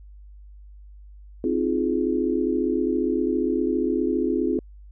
sine chord, F minor seventh, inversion second, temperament just, 261.9 / 314.3 / 349.2 / 419.1 Hz, C4 / Eb4 / F4 / Ab4, +2 / +18 / 0 / +16 cents, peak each -25 / -27 / -25 / -27 dBFS, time 1.44-4.59 s, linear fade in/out 2 ms, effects added 50 Hz sine -42 dBFS peak until 4.91 s

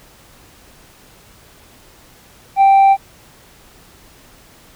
triangle tone with tanh clipping, 783 Hz, G5, 2 cents flat, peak -7 dBFS, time 2.56-2.97 s, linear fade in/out 50 ms, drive 7 dB, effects pink hiss -46 dBFS RMS until 4.75 s

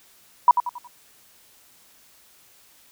sine tone with echo, 974 Hz, B5, 24 cents flat, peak -8 dBFS, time 0.48-0.51 s, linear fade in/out 2 ms, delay 91 ms, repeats 4, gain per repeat -8 dB, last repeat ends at 0.874 s, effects white hiss -55 dBFS RMS until 2.91 s

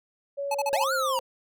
sine tone with pitch glide, 562 to 527.4 Hz, C#5 to C5, +24 to +14 cents, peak -28 dBFS, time 0.37-1.2 s, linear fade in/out 20 ms, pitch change -110 cents, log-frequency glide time 0.66-0.96 s
square tone bursts, 859 Hz, A5, 42 cents flat, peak -25 dBFS, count 5, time 0.51-0.842 s, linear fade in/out 5 ms, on 36 ms, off 38 ms
square linear two-way sweep, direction up then down, 523.3 to 1480 to 922 Hz, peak -26 dBFS, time 0.73-1.19 s, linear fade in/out 0 ms, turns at 0.93 s
effects none

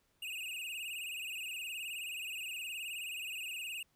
square tone with vibrato, 2674 Hz, E7, 24 cents sharp, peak -40 dBFS, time 0.22-3.83 s, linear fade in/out 5 ms, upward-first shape sine, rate 19 Hz, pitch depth 130 cents each way, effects pink hiss -75 dBFS RMS until 3.95 s

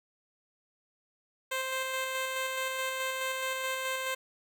10% pulse tone with tremolo, 523.3 Hz, C5, in tune, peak -22 dBFS, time 1.51-4.15 s, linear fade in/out 10 ms, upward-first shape square, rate 4.7 Hz, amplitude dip 25%, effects none

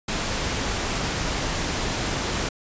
pink noise, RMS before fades -26 dBFS, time 0.08-2.49 s, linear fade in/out 5 ms, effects resampled to 16000 Hz

